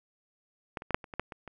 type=clicks; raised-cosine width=0.5 ms; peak=-19 / -27 / -19 / -6 / -29 / -26 / -15 / -26 / -28 dBFS; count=9; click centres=0.772 / 0.821 / 0.907 / 0.945 / 1.042 / 1.138 / 1.196 / 1.322 / 1.477 s; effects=none